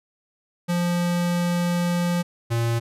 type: tone pair in turn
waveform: square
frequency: 174.61 / 116.54 Hz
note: F3 / A#2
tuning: 0 / 0 cents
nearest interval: perfect fifth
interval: 700 cents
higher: first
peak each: -21 dBFS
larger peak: neither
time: 0.68-2.23 / 2.5-2.8 s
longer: first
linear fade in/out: 20 ms
effects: resampled to 32000 Hz